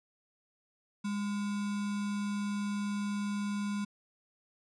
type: tone with sample-and-hold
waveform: sine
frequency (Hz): 204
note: G#3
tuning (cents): -31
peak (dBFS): -31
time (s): 1.04-3.85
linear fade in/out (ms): 10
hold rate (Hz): 1225
effects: resampled to 22050 Hz